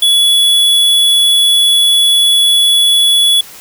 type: tone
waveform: square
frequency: 3399 Hz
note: G#7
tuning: 39 cents sharp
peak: -7 dBFS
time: 0.02-3.41 s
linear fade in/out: 5 ms
effects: white hiss -34 dBFS RMS until 3.6 s